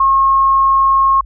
sine tone, 1082 Hz, C#6, 42 cents flat, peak -8 dBFS, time 0-1.21 s, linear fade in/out 5 ms, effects added 50 Hz sine -31 dBFS peak until 1.25 s

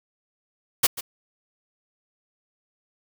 white noise with echo, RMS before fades -17 dBFS, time 0.83-0.87 s, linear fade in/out 10 ms, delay 140 ms, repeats 1, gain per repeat -15 dB, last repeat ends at 1.01 s, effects none

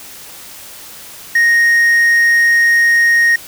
triangle tone, 1864.7 Hz, A#6, in tune, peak -6 dBFS, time 1.35-3.36 s, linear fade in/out 5 ms, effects white hiss -34 dBFS RMS until 3.47 s

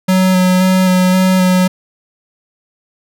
square tone with vibrato, 185 Hz, F#3, in tune, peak -9 dBFS, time 0.08-1.68 s, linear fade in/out 10 ms, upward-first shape square, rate 1.9 Hz, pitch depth 13 cents each way, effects none

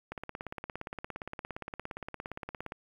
click train, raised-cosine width 0.5 ms, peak -23 dBFS, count 46, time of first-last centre 0.12-2.721 s, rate 17.3 Hz, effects 9-bit

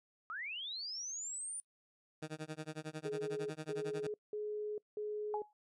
sine linear sweep, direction up, 1218 to 9397 Hz, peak -40 dBFS, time 0.3-1.6 s, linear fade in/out 0 ms
15% pulse tone with tremolo, 155.56 Hz, D#3, in tune, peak -33 dBFS, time 2.22-4.07 s, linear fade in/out 5 ms, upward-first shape sine, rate 11 Hz, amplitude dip 100%
sine tone bursts, 421.4 Hz, G#4, 25 cents sharp, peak -37 dBFS, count 4, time 3.05-5.42 s, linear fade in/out 2 ms, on 450 ms, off 190 ms
sine tone with exponential decay, 841 Hz, G#5, 22 cents sharp, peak -33 dBFS, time 5.34-5.53 s, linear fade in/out 1 ms, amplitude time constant 40 ms
effects noise-tail reverb RT60 0.1 s tail -24 dB re dry + resampled to 24000 Hz

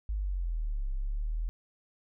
sine exponential two-way sweep, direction down then up, 53.3 to 32.67 to 42.03 Hz, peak -29 dBFS, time 0.09-1.49 s, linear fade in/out 0 ms, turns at 0.91 s, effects none

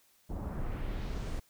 brown noise with low-pass filter sweep, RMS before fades -36 dBFS, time 0.29-1.4 s, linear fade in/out 10 ms, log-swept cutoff 720 to 11000 Hz, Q 1.1, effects white hiss -67 dBFS RMS until 1.49 s

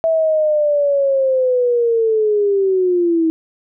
sine linear sweep, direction down, 656 to 319.4 Hz, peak -12 dBFS, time 0.04-3.3 s, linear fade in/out 0 ms, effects none

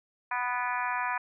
harmonic tone with a mistuned harmonic, 246.9 Hz, B3, in tune, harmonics 3 / 4 / 5 / 6 / 7 / 8 / 9 / 10, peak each -37 / -31 / -38 / -37 / -36 / -42 / -45 / -40 dBFS, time 0.31-1.18 s, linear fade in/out 5 ms, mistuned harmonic 10, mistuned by -39 cents, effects none

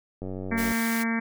click train, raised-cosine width 2 ms, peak -22 dBFS, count 48, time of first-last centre 0.22-0.719 s, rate 94.1 Hz
harmonic tone, 228.1 Hz, A#3, 37 cents flat, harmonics 1 / 2 / 3 / 4 / 5 / 6 / 7 / 8 / 9 / 10, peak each -25 / -40 / -41 / -38 / -40 / -42 / -35 / -35 / -36 / -37 dBFS, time 0.51-1.2 s, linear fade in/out 10 ms
white high-pass noise, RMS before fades -35 dBFS, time 0.57-1.04 s, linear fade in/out 20 ms, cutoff 1100 Hz, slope 24 dB/octave
effects none

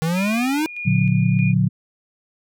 square exponential sweep, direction up, 156.3 to 321.9 Hz, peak -19 dBFS, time 0.02-0.66 s, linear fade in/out 0 ms
sine tone with tremolo, 2434 Hz, D#7, 39 cents flat, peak -26 dBFS, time 0.14-1.54 s, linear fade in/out 50 ms, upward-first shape square, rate 1.6 Hz, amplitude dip 50%
sine chord, Bb augmented, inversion none, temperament just, 116.54 / 145.68 / 182.1 Hz, Bb2 / D3 / F#3, 0 / -14 / -27 cents, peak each -19 / -19 / -18 dBFS, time 0.85-1.69 s, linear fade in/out 20 ms
effects none

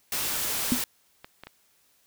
white noise, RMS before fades -29 dBFS, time 0.12-0.84 s, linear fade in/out 2 ms
sine tone with exponential decay, 246.9 Hz, B3, in tune, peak -16 dBFS, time 0.72-0.81 s, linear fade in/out 0 ms, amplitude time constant 19 ms
clicks, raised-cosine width 0.3 ms, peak -25 dBFS, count 3, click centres 1.245 / 1.436 / 1.47 s
effects white hiss -65 dBFS RMS until 2.06 s

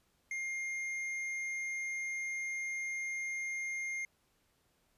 sine tone with hard clipping, 2120 Hz, C7, 22 cents sharp, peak -37 dBFS, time 0.31-4.05 s, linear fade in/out 2 ms, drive 6 dB, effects pink hiss -74 dBFS RMS until 4.97 s + resampled to 32000 Hz

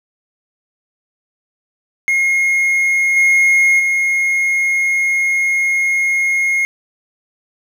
triangle tone with level steps, 2149 Hz, C7, 46 cents sharp, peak -10 / -7 / -11 dBFS, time 2.08-6.65 s, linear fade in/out 0 ms, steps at 3.16 / 3.79 s, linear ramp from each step 10 ms, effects none

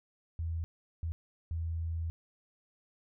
sine tone bursts at uneven times, 82.41 Hz, E2, in tune, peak -32 dBFS, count 3, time 0.39-0.64 / 1.03-1.12 / 1.51-2.1 s, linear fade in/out 0 ms, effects none

